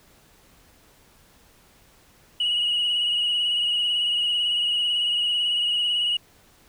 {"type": "tone with vibrato", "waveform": "sine", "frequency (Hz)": 2904, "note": "F#7", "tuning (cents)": -33, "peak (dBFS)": -19, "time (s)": [2.4, 6.17], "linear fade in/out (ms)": 5, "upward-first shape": "sine", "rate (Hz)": 18, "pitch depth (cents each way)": 32, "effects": ["tanh soft clip ceiling -17 dBFS", "pink hiss -56 dBFS RMS until 6.68 s"]}